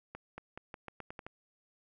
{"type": "accelerating click train", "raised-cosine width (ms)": 0.5, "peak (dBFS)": -28, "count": 9, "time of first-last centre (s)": [0.15, 1.266], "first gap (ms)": 230, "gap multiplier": 0.85, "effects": []}